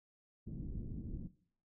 pink low-pass noise, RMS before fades -43 dBFS, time 0.46-1.28 s, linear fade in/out 20 ms, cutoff 280 Hz, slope 24 dB/octave, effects noise-tail reverb RT60 0.6 s tail -19 dB re dry

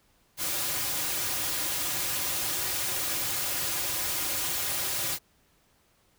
white noise with comb filter, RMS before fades -30 dBFS, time 0.37-5.19 s, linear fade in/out 50 ms, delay 4.5 ms, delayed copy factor -0.75, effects pink hiss -66 dBFS RMS until 6.18 s

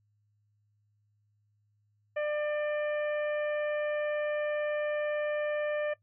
harmonic tone, 597 Hz, D5, 28 cents sharp, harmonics 1 / 2 / 3 / 4 / 5, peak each -29 / -44 / -39 / -45 / -54 dBFS, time 2.16-5.94 s, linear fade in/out 10 ms, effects noise-tail reverb RT60 0.1 s tail -19 dB re dry + added 104 Hz sine -69 dBFS peak until 6.02 s

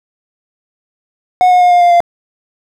triangle tone with pitch steps, 730 / 722.4 / 715 / 707.6 / 700.3 / 693 Hz, F#5 / F#5 / F5 / F5 / F5 / F5, -24 / -42 / +41 / +23 / +5 / -14 cents, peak -3 dBFS, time 1.41-2.004 s, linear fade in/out 0 ms, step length 99 ms, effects none

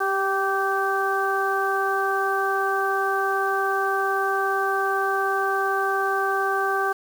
harmonic tone with a mistuned harmonic, 388.2 Hz, G4, 17 cents flat, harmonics 1 / 2 / 3 / 4, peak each -26 / -26 / -26 / -26 dBFS, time 0-6.93 s, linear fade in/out 10 ms, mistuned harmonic 1, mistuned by +17 cents, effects 7-bit

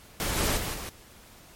pink noise with level steps, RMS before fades -29 / -26 / -32 / -37 dBFS, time 0.2-0.89 s, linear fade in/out 0 ms, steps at 0.36 / 0.56 / 0.73 s, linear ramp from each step 20 ms, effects pink hiss -52 dBFS RMS until 1.55 s + MP3 64 kbps

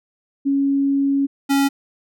sine / square tone pair in turn, 277.2 / 277.2 Hz, C#4 / C#4, 0 / 0 cents, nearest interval unison, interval 0 cents, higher neither, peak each -15 dBFS, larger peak neither, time 0.45-1.27 / 1.49-1.69 s, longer first, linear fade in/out 20 ms, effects none

